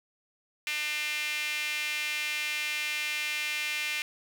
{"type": "tone with high-pass filter", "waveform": "sawtooth", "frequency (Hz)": 300, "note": "D4", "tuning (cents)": 37, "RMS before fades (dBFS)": -32, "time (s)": [0.67, 4.02], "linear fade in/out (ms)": 0, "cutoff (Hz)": 2400, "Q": 3.8, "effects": []}